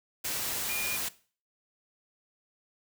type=tone in noise; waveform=sine; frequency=2426 Hz; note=D#7; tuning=44 cents flat; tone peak=-34 dBFS; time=0.69-0.97 s; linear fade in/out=10 ms; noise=white; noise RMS=-33 dBFS; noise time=0.24-1.09 s; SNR=-4 dB; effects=noise-tail reverb RT60 0.4 s tail -18 dB re dry